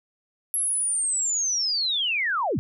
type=linear sweep; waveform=sine; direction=down; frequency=11300 to 73.42 Hz; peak=-22 dBFS; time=0.54-2.59 s; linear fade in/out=0 ms; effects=none